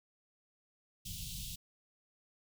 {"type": "band-stop noise", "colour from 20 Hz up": "pink", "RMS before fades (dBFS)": -43, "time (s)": [1.05, 1.56], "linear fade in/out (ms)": 10, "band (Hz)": [180, 2900], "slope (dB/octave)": 48, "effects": []}